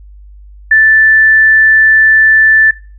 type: tone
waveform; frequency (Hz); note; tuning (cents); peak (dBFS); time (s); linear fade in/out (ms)
sine; 1760; A6; 0; -3; 0.71-2.71; 5
effects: noise-tail reverb RT60 0.4 s tail -22 dB re dry + added 50 Hz sine -32 dBFS peak until 2.98 s